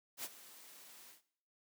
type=noise with ADSR envelope; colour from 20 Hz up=white; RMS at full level=-41 dBFS; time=0.17-1.22 s; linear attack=70 ms; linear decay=38 ms; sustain=-16 dB; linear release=130 ms; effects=noise-tail reverb RT60 0.6 s tail -17 dB re dry + high-pass 200 Hz 12 dB/octave